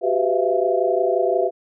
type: tone cluster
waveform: sine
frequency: 370.6 / 396.5 / 501 / 652 / 683 Hz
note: F#4 / G4 / B4 / E5 / F5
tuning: +3 / +20 / +25 / -19 / -39 cents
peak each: -23 dBFS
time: 0.01-1.51 s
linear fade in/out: 50 ms
effects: none